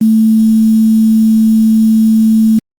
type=tone with quantisation; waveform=sine; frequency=220.9 Hz; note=A3; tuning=7 cents sharp; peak=-5 dBFS; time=0.01-2.59 s; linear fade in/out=5 ms; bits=5; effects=Opus 24 kbps